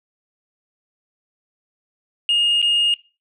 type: tone with dropouts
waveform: sine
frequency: 2846 Hz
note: F7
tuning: 32 cents sharp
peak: -13 dBFS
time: 2.29-2.94 s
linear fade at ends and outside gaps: 1 ms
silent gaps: 2.617-2.626 s
effects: noise-tail reverb RT60 0.3 s tail -20 dB re dry + tanh soft clip ceiling -12 dBFS